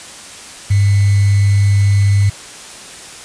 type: tone with sample-and-hold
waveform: sine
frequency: 100.2 Hz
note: G2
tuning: 38 cents sharp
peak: -8 dBFS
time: 0.7-2.3 s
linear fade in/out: 10 ms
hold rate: 2100 Hz
effects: white hiss -33 dBFS RMS until 3.24 s + resampled to 22050 Hz